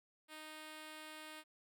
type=tone; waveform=5% pulse; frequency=310 Hz; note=D#4; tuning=6 cents flat; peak=-38 dBFS; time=0.28-1.44 s; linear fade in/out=50 ms; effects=none